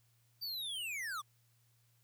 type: linear sweep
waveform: square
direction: down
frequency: 4699 to 1100 Hz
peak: -39 dBFS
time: 0.41-1.22 s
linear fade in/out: 20 ms
effects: added 117 Hz sine -70 dBFS peak until 2.03 s + white hiss -75 dBFS RMS until 2.03 s